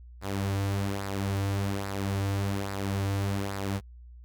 sawtooth tone with flanger, 98.8 Hz, G2, 14 cents sharp, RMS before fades -30 dBFS, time 0.21-3.81 s, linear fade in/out 50 ms, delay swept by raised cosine 0.31 to 4.91 ms, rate 1.2 Hz, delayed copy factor -0.55, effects added 60 Hz sine -45 dBFS peak until 4.24 s

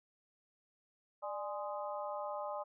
harmonic tone with a mistuned harmonic, 207.7 Hz, G#3, in tune, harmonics 3 / 4 / 5 / 6, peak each -41 / -43 / -45 / -47 dBFS, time 1.22-2.64 s, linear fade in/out 20 ms, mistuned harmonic 3, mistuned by -79 cents, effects none

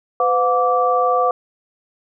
sine tone cluster, 505 / 718 / 1164 Hz, B4 / F5 / D6, +39 / +48 / -16 cents, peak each -18 dBFS, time 0.2-1.31 s, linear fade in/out 2 ms, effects none

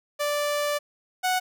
sawtooth tone pair in turn, 586 / 738.3 Hz, D5 / F#5, -4 / -4 cents, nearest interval major third, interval 400 cents, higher second, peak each -20 / -18 dBFS, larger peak second, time 0.19-0.79 / 1.23-1.4 s, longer first, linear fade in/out 20 ms, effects none

